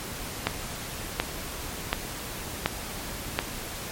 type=click train; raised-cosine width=0.3 ms; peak=-6 dBFS; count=5; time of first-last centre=0.47-3.39 s; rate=1.37 Hz; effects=pink hiss -36 dBFS RMS until 3.91 s + MP3 64 kbps